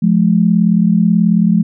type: tone pair together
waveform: sine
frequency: 175.54 / 214 Hz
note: F3 / A3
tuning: +9 / -48 cents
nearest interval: minor third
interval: 343 cents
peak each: -11 dBFS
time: 0.02-1.63 s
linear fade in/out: 10 ms
effects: none